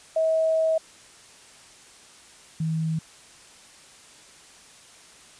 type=tone pair in turn; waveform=sine; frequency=642 / 160.2 Hz; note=E5 / E3; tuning=-46 / -49 cents; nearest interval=2 octaves; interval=2403 cents; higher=first; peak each=-19 / -23 dBFS; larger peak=first; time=0.16-0.78 / 2.6-2.99 s; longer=first; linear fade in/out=5 ms; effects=white hiss -50 dBFS RMS until 5.39 s + resampled to 22050 Hz